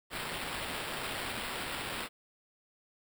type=noise with sample-and-hold; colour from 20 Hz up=violet; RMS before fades=-38 dBFS; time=0.1-2.09 s; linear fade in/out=50 ms; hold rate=6300 Hz; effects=none